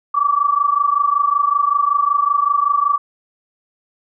sine tone pair together, 1141.7 / 1167 Hz, D6 / D6, -49 / -11 cents, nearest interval unison, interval 38 cents, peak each -16 dBFS, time 0.14-2.98 s, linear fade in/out 10 ms, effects none

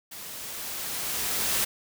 white noise with level ramp, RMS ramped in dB -41 to -25 dBFS, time 0.11-1.65 s, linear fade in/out 10 ms, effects none

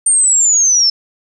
sine linear sweep, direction down, 8870 to 5250 Hz, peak -8 dBFS, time 0.06-0.9 s, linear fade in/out 5 ms, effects none

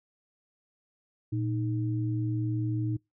sine tone pair together, 116.23 / 310.3 Hz, A#2 / D#4, -5 / -5 cents, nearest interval octave + perfect fourth, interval 1700 cents, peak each -28 / -33 dBFS, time 1.32-2.97 s, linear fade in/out 10 ms, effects noise-tail reverb RT60 0.2 s tail -25 dB re dry

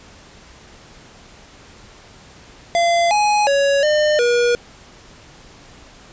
square tone with pitch steps, 685 / 836 / 559 / 604 / 479.9 Hz, F5 / G#5 / C#5 / D5 / B4, -34 / +11 / +14 / +48 / -50 cents, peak -14 dBFS, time 2.75-4.55 s, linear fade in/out 0 ms, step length 360 ms, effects pink hiss -44 dBFS RMS until 6.12 s + resampled to 16000 Hz

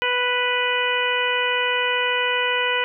harmonic tone, 493.9 Hz, B4, in tune, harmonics 1 / 2 / 3 / 4 / 5 / 6, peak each -26 / -26 / -26 / -26 / -26 / -26 dBFS, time 0.02-2.84 s, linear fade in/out 0 ms, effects none

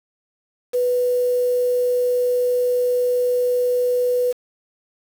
sine tone with quantisation, 493.9 Hz, B4, in tune, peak -16 dBFS, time 0.73-4.33 s, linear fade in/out 20 ms, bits 6, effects none

